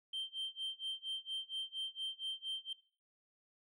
sine tone with tremolo, 3136 Hz, G7, in tune, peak -34 dBFS, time 0.13-2.73 s, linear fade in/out 5 ms, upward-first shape sine, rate 4.3 Hz, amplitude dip 100%, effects noise-tail reverb RT60 0.4 s tail -19 dB re dry + tanh soft clip ceiling -36 dBFS

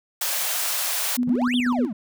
white high-pass noise, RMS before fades -25 dBFS, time 0.21-1.17 s, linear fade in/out 5 ms, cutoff 520 Hz, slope 48 dB/octave
sine tone with tremolo, 246.3 Hz, B3, 5 cents flat, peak -18 dBFS, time 1.17-1.87 s, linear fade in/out 20 ms, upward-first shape square, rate 8.1 Hz, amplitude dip 35%
triangle exponential two-way sweep, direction up then down, 147.8 to 3700 to 189.5 Hz, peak -24 dBFS, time 1.27-1.93 s, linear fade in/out 5 ms, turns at 1.56 s
effects none

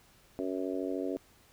harmonic tone, 93.4 Hz, F#2, 17 cents sharp, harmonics 3 / 4 / 5 / 6 / 7, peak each -35 / -37 / -39 / -41 / -42 dBFS, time 0.39-1.17 s, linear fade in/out 0 ms, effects pink hiss -62 dBFS RMS until 1.52 s

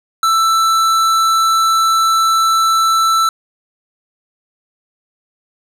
triangle tone with hard clipping, 1327 Hz, E6, 11 cents sharp, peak -12 dBFS, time 0.23-3.29 s, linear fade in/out 2 ms, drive 18 dB, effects none

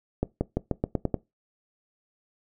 accelerating click train, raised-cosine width 2 ms, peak -11 dBFS, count 8, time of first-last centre 0.23-1.143 s, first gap 180 ms, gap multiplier 0.89, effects noise-tail reverb RT60 0.2 s tail -20 dB re dry

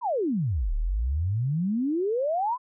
sine exponential two-way sweep, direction down then up, 1046.5 to 34.65 to 1046.5 Hz, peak -23 dBFS, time 0.01-2.58 s, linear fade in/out 50 ms, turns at 0.74 s, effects none

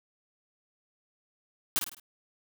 white noise with echo, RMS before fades -26 dBFS, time 1.76-1.79 s, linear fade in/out 0 ms, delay 52 ms, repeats 4, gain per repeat -7 dB, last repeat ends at 1.998 s, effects none

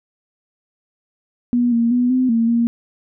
sine tone with pitch steps, 242.4 / 232.8 / 245.9 / 255.9 / 229.2 / 234.1 Hz, B3 / A#3 / B3 / C4 / A#3 / A#3, -32 / -2 / -7 / -38 / -29 / +8 cents, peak -13 dBFS, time 1.53-2.67 s, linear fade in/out 0 ms, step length 190 ms, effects none

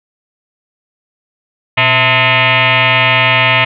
sine tone with frequency modulation, 122 Hz, B2, 21 cents flat, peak -7 dBFS, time 1.77-3.65 s, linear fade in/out 10 ms, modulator 387 Hz, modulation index 7.3, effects none

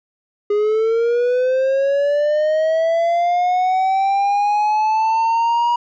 triangle linear sweep, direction up, 410 to 959 Hz, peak -12 dBFS, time 0.5-5.76 s, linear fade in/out 5 ms, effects resampled to 16000 Hz

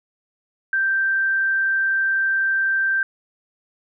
sine tone, 1568 Hz, G6, in tune, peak -17 dBFS, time 0.73-3.03 s, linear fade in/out 2 ms, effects none

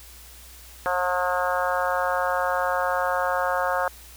harmonic tone, 180 Hz, F#3, 47 cents flat, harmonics 3 / 4 / 5 / 6 / 7 / 8 / 9, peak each -27 / -28 / -29 / -30 / -30 / -31 / -32 dBFS, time 0.86-3.88 s, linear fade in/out 0 ms, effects added 60 Hz sine -47 dBFS peak until 4.16 s + white hiss -47 dBFS RMS until 4.16 s

